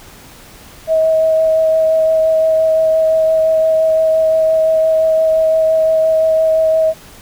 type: tone with vibrato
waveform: sine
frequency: 639 Hz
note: D#5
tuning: 46 cents sharp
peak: -9 dBFS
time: 0.87-6.94 s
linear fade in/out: 50 ms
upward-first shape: sine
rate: 5.8 Hz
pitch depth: 10 cents each way
effects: pink hiss -39 dBFS RMS until 7.21 s